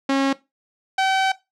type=tone pair in turn; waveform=sawtooth; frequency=272.5 / 766.3 Hz; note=C#4 / G5; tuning=-29 / -40 cents; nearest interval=octave + tritone; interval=1789 cents; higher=second; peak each=-13 dBFS; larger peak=neither; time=0.09-0.33 / 0.98-1.32 s; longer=second; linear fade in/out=5 ms; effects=noise-tail reverb RT60 0.2 s tail -17 dB re dry + low-pass 5000 Hz 12 dB/octave